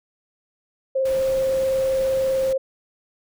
sine tone with vibrato, 530 Hz, C5, 22 cents sharp, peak -18 dBFS, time 0.95-2.58 s, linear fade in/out 10 ms, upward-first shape square, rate 20 Hz, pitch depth 15 cents each way
pink noise, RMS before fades -37 dBFS, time 1.05-2.53 s, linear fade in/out 5 ms
effects none

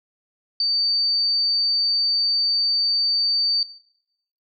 sine tone, 4597 Hz, D8, 38 cents flat, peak -18 dBFS, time 0.6-3.63 s, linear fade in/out 2 ms, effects noise-tail reverb RT60 0.8 s tail -17 dB re dry

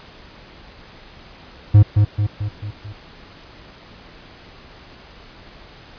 triangle tone with echo, 103.83 Hz, G#2, in tune, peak -3 dBFS, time 1.74-1.83 s, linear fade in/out 10 ms, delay 220 ms, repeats 5, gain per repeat -5 dB, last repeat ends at 2.93 s, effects pink hiss -43 dBFS RMS until 5.98 s + resampled to 11025 Hz

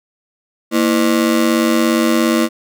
35% pulse ring-modulated tone, 279.7 Hz, C#4, 16 cents sharp, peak -7 dBFS, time 0.71-2.49 s, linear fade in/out 50 ms, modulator 48.6 Hz, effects none

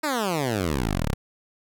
10% pulse exponential sweep, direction down, 320 to 30.91 Hz, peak -15 dBFS, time 0.03-1.14 s, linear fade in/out 10 ms, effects none

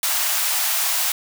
white high-pass noise, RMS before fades -21 dBFS, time 0.03-1.12 s, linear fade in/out 2 ms, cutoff 640 Hz, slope 48 dB/octave, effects none

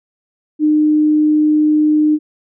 sine tone, 304.1 Hz, D#4, 40 cents flat, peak -9 dBFS, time 0.59-2.19 s, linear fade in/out 50 ms, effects none

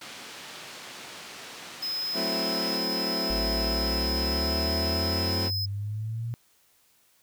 white band-pass noise, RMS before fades -43 dBFS, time 0.01-2.77 s, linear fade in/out 5 ms, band 140 to 4500 Hz, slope 12 dB/octave
square tone, 5100 Hz, D#8, 42 cents sharp, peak -29 dBFS, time 1.82-5.66 s, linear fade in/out 10 ms
20% pulse chord, F# half-diminished seventh, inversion none, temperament equal, 185 / 220 / 261.6 / 329.6 Hz, F#3 / A3 / C4 / E4, 0 / 0 / 0 / 0 cents, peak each -30 dBFS, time 2.13-5.51 s, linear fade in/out 50 ms
sine exponential sweep, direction up, 51.91 to 118.5 Hz, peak -29 dBFS, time 3.3-6.34 s, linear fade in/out 0 ms
effects white hiss -64 dBFS RMS until 7.22 s

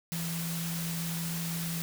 sine tone in noise, 167.2 Hz, E3, 25 cents sharp, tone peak -33 dBFS, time 0.12-1.82 s, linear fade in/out 0 ms, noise white, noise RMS -38 dBFS, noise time 0.12-1.82 s, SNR +2 dB, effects none

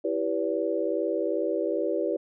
sine chord, E minor seventh, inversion none, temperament equal with one note detuned, 329.6 / 392 / 493.9 / 573.6 Hz, E4 / G4 / B4 / D5, 0 / 0 / 0 / -41 cents, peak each -30 dBFS, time 0.04-2.17 s, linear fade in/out 10 ms, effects none

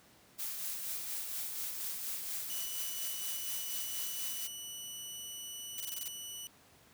blue noise with tremolo, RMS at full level -38 dBFS, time 0.38-4.48 s, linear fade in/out 20 ms, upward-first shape sine, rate 4.2 Hz, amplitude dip 35%
15% pulse tone, 2960 Hz, F#7, in tune, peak -35 dBFS, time 2.5-6.47 s, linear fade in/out 0 ms
blue noise bursts, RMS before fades -40 dBFS, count 7, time 5.78-6.079 s, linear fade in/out 0 ms, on 23 ms, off 23 ms
effects pink hiss -62 dBFS RMS until 6.93 s + high-pass 80 Hz 12 dB/octave

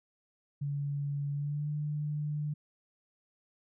sine tone with pitch glide, 142.7 to 149.02 Hz, D3 to D3, -49 to +26 cents, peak -31 dBFS, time 0.61-2.54 s, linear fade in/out 10 ms, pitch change +75 cents, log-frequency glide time 1.32-1.69 s, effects none

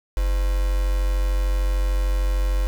sine tone with quantisation, 46.67 Hz, F#1, 16 cents sharp, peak -18 dBFS, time 0.17-2.67 s, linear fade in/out 0 ms, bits 5, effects none

